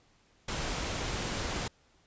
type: noise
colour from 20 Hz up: pink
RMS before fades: -34 dBFS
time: 0.48-1.68 s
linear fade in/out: 5 ms
effects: pink hiss -66 dBFS RMS until 2.06 s + resampled to 16000 Hz